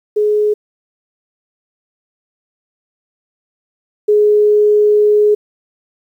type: tone pair in turn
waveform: sine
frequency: 420.9 / 419.2 Hz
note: G#4 / G#4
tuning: +23 / +16 cents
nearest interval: unison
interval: 7 cents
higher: first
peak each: -10 / -7 dBFS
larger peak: second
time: 0.16-0.54 / 4.08-5.35 s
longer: second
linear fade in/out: 10 ms
effects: 8-bit